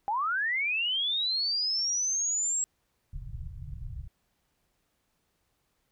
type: linear sweep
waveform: sine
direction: up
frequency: 780 to 7670 Hz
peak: -26 dBFS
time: 0.08-2.64 s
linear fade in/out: 0 ms
type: low-pass noise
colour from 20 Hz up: pink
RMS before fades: -39 dBFS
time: 3.13-4.08 s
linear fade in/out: 5 ms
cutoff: 150 Hz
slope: 96 dB/octave
effects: pink hiss -75 dBFS RMS until 5.91 s